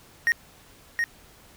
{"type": "tone with echo", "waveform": "triangle", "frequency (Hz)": 1864.7, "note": "A#6", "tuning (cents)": 0, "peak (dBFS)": -16, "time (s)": [0.27, 0.32], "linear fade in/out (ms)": 0, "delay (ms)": 720, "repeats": 1, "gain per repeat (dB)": -4, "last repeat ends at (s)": 1.04, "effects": ["pink hiss -53 dBFS RMS until 1.56 s"]}